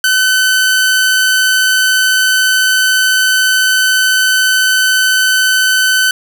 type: tone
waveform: sawtooth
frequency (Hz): 1518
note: F#6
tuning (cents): +44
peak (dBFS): -5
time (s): 0.04-6.11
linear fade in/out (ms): 2
effects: none